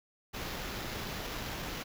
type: noise with sample-and-hold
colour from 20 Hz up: pink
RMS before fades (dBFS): -39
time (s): 0.33-1.84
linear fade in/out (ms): 20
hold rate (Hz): 8820
effects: none